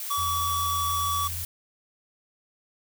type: noise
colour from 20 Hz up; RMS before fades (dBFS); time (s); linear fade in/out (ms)
blue; -34; 0-1.45; 2
type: tone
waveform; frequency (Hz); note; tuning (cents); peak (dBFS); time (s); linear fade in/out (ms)
square; 1142; D6; -49; -26; 0.1-1.28; 10
type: tone with vibrato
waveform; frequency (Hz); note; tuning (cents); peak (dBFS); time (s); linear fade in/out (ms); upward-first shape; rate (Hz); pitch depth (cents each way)
sine; 85.9; F2; -28; -34; 0.17-1.45; 20; sine; 7; 30
effects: none